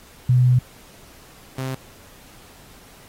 sine / sawtooth tone pair in turn, 125.3 / 131.48 Hz, B2 / C3, +25 / +9 cents, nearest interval minor second, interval 84 cents, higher second, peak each -12 / -21 dBFS, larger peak first, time 0.29-0.59 / 1.58-1.75 s, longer first, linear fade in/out 5 ms, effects pink hiss -48 dBFS RMS until 3.08 s + AAC 48 kbps

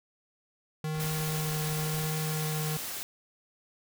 square tone with vibrato, 154.9 Hz, D#3, 7 cents flat, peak -31 dBFS, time 0.84-2.77 s, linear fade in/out 2 ms, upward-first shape triangle, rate 0.95 Hz, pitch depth 13 cents each way
pink noise bursts, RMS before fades -45 dBFS, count 7, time 0.94-2.07 s, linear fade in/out 5 ms, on 140 ms, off 25 ms
white noise, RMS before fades -37 dBFS, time 1-3.03 s, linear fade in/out 0 ms
effects none

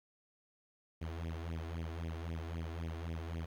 sawtooth tone with flanger, 82.41 Hz, E2, in tune, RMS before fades -41 dBFS, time 1.01-3.46 s, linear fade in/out 10 ms, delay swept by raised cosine 0.34 to 2.94 ms, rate 3.8 Hz, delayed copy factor +1, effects low-pass 4000 Hz 12 dB/octave + 11-bit

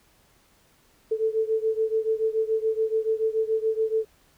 sine beating tone pair, 439.1 / 446.1 Hz, A4 / A4, -4 / +24 cents, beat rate 7 Hz, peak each -24 / -26 dBFS, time 1.11-4.05 s, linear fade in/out 10 ms, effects pink hiss -61 dBFS RMS until 4.37 s

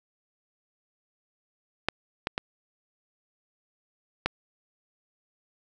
clicks, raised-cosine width 0.3 ms, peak -7 / -11 / -12 / -8 dBFS, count 4, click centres 1.886 / 2.271 / 2.379 / 4.26 s, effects none

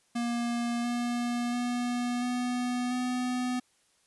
square tone with pitch steps, 237.1 / 240.3 / 243.5 / 246.7 / 250 Hz, A#3 / B3 / B3 / B3 / B3, +30 / -47 / -24 / -2 / +21 cents, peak -29 dBFS, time 0.15-3.6 s, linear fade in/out 10 ms, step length 690 ms, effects white hiss -68 dBFS RMS until 4.06 s + resampled to 24000 Hz

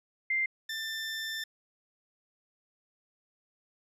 sine / 20% pulse tone pair in turn, 2093 / 1780.3 Hz, C7 / A6, 0 / +20 cents, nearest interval minor third, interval 280 cents, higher first, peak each -26 / -29 dBFS, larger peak first, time 0.3-0.46 / 0.69-1.44 s, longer second, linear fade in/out 5 ms, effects low-pass 11000 Hz 12 dB/octave

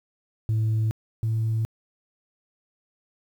sine tone pair in turn, 110 / 111.54 Hz, A2 / A2, 0 / +24 cents, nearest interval unison, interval 24 cents, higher second, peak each -18 / -20 dBFS, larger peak first, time 0.49-0.91 / 1.23-1.65 s, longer neither, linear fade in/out 0 ms, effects tanh soft clip ceiling -19 dBFS + 9-bit

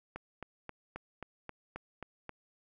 click train, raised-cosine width 0.5 ms, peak -26 dBFS, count 9, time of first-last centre 0.16-2.293 s, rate 3.75 Hz, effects none

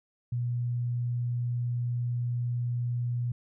sine tone, 121.1 Hz, B2, 34 cents flat, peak -27 dBFS, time 0.32-3.32 s, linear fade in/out 5 ms, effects none

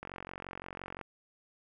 click train, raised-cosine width 0.5 ms, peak -26 dBFS, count 46, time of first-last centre 0.03-1.013 s, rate 45.8 Hz, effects none

